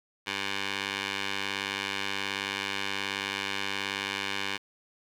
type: tone with band-pass filter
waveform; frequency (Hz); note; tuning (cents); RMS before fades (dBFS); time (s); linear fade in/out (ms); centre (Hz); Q
15% pulse; 98.7; G2; +12; -33; 0.26-4.58; 20; 2700; 1.4
effects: 9-bit